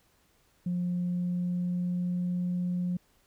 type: tone with pitch glide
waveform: sine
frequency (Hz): 177.3 to 178.43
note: F3 to F3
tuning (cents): +26 to +37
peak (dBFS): -26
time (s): 0.66-2.97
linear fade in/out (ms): 5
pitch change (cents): +11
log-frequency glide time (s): 0.98-2.5
effects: tanh soft clip ceiling -24 dBFS + pink hiss -67 dBFS RMS until 3.26 s